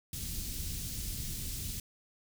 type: band-stop noise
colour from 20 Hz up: pink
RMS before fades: -38 dBFS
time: 0.13-1.8 s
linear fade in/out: 2 ms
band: 160 to 4800 Hz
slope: 12 dB/octave
effects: none